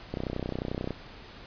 click train, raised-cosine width 2 ms, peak -18 dBFS, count 25, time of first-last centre 0.14-0.907 s, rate 31.3 Hz, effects pink hiss -47 dBFS RMS until 1.46 s + resampled to 11025 Hz

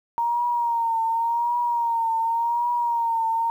sine tone with vibrato, 932 Hz, A#5, 1 cent flat, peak -20 dBFS, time 0.18-3.5 s, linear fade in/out 0 ms, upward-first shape triangle, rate 0.89 Hz, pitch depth 60 cents each way, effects 9-bit

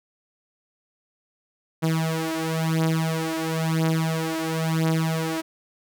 sawtooth beating tone pair, 160.8 / 161.78 Hz, E3 / E3, -43 / -32 cents, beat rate 0.98 Hz, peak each -21 dBFS, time 1.82-5.42 s, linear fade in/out 20 ms, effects none

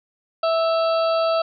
harmonic tone with a mistuned harmonic, 656 Hz, E5, 9 cents flat, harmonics 1 / 2 / 4 / 5 / 6 / 7, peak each -18 / -24 / -35 / -38 / -37 / -34 dBFS, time 0.43-1.42 s, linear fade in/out 5 ms, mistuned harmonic 4, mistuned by +51 cents, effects none

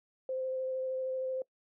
sine tone with vibrato, 520 Hz, C5, 11 cents flat, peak -32 dBFS, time 0.29-1.42 s, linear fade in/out 2 ms, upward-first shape square, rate 13 Hz, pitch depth 9 cents each way, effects noise-tail reverb RT60 0.1 s tail -22 dB re dry

